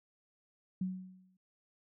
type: tone with exponential decay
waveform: sine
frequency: 185.8 Hz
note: F#3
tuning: 7 cents sharp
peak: -30 dBFS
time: 0.81-1.37 s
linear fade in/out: 5 ms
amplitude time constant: 120 ms
effects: none